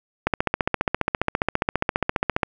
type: click train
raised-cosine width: 0.5 ms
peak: -4 dBFS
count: 33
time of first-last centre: 0.27-2.432 s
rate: 14.8 Hz
effects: none